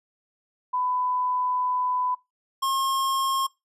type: tone pair in turn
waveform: sine / square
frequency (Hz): 1000 / 1074.9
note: B5 / C6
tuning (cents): +21 / +46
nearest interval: minor second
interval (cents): 125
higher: second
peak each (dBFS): -23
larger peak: neither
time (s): 0.73-2.15 / 2.62-3.47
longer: first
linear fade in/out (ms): 10
effects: noise-tail reverb RT60 0.2 s tail -21 dB re dry + resampled to 32000 Hz